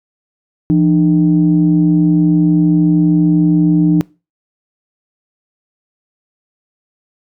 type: tone pair together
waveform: sine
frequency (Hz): 169.6 / 302.2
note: E3 / D4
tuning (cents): +50 / +50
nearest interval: minor seventh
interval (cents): 1000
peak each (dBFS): -10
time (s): 0.7-4.01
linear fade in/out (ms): 0
effects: noise-tail reverb RT60 0.3 s tail -24 dB re dry + tanh soft clip ceiling -1 dBFS